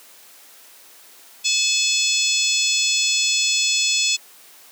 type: harmonic tone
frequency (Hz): 860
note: A5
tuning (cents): -40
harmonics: 3 / 4 / 5 / 6 / 7 / 8 / 9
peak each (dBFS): -23 / -23 / -26 / -25 / -29 / -25 / -26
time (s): 1.44-4.17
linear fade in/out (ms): 20
effects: white hiss -47 dBFS RMS until 4.71 s + high-pass 300 Hz 12 dB/octave